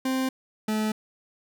40% pulse tone pair in turn, 261.6 / 215.9 Hz, C4 / A3, 0 / -33 cents, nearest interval minor third, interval 333 cents, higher first, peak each -23 dBFS, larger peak neither, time 0.05-0.29 / 0.68-0.92 s, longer neither, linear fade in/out 5 ms, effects none

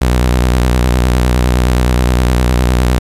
sawtooth tone with vibrato, 61.74 Hz, B1, in tune, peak -5 dBFS, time 0.01-2.99 s, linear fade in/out 10 ms, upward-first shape sine, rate 9.7 Hz, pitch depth 79 cents each way, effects resampled to 32000 Hz + 7-bit

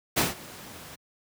pink noise with ADSR envelope, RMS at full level -21 dBFS, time 0.16-0.96 s, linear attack 19 ms, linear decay 160 ms, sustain -22 dB, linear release 15 ms, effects high-pass 100 Hz 12 dB/octave

